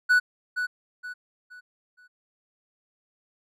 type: tone with echo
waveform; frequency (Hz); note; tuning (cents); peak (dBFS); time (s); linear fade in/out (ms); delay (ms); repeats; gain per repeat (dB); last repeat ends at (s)
triangle; 1480; F#6; 0; -14; 0.09-0.2; 20; 470; 4; -9; 2.08
effects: none